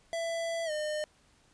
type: tone with pitch glide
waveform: square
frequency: 666 to 607.2 Hz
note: E5 to D#5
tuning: +18 to -42 cents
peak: -32 dBFS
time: 0.13-1.04 s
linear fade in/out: 0 ms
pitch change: -160 cents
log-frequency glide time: 0.65-0.71 s
effects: pink hiss -65 dBFS RMS until 1.53 s + resampled to 22050 Hz